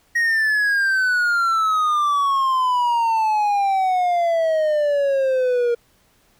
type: exponential sweep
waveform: triangle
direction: down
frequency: 1888 to 470 Hz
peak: -14 dBFS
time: 0.15-5.75 s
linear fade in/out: 10 ms
effects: pink hiss -59 dBFS RMS until 6.39 s